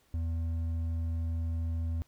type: tone with hard clipping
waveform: triangle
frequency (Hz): 82.41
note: E2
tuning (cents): 0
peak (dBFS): -31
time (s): 0.14-2.02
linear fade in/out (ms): 0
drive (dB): 8
effects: pink hiss -68 dBFS RMS until 2.07 s